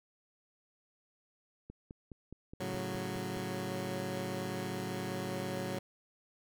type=click train; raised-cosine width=3 ms; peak=-33 dBFS; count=9; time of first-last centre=1.7-3.37 s; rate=4.79 Hz
type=chord; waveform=15% pulse; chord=F# minor; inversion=first; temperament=equal; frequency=110 / 138.59 / 185 Hz; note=A2 / C#3 / F#3; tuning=0 / 0 / 0 cents; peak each=-35 / -36 / -32 dBFS; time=2.6-5.79 s; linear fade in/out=5 ms
effects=none